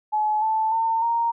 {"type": "tone with pitch steps", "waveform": "sine", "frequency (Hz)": [853, 878, 903.7, 930.2], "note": ["G#5", "A5", "A5", "A#5"], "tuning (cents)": [46, -4, 46, -4], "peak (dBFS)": -19, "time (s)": [0.12, 1.32], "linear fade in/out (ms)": 20, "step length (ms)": 300, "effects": []}